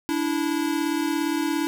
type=tone pair together; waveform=square; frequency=291.3 / 328.6 Hz; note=D4 / E4; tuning=-14 / -5 cents; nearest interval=major second; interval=209 cents; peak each=-26 / -26 dBFS; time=0.09-1.67 s; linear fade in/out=0 ms; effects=none